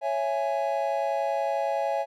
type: chord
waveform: triangle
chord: C# minor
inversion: none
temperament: just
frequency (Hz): 554.4 / 665.2 / 831.5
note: C#5 / E5 / G#5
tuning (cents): 0 / +16 / +2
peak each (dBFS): -27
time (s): 0.01-2.06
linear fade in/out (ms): 50
effects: none